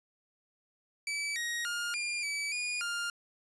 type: tone with pitch steps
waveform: sawtooth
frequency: 2303 / 1885 / 1416 / 2404 / 2297 / 2445 / 1404 Hz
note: D7 / A#6 / F6 / D7 / D7 / D#7 / F6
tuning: -34 / +19 / +23 / +40 / -39 / -31 / +9 cents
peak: -29 dBFS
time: 1.07-3.1 s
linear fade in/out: 2 ms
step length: 290 ms
effects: resampled to 24000 Hz + 10-bit